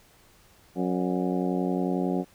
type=harmonic tone with a mistuned harmonic; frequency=91.1 Hz; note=F#2; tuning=26 cents flat; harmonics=2 / 3 / 4 / 5 / 6 / 7 / 8 / 9; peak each=-28 / -29 / -31 / -36 / -37 / -40 / -36 / -42 dBFS; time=0.75-2.25 s; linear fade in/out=50 ms; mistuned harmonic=7; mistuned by=-89 cents; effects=pink hiss -58 dBFS RMS until 2.34 s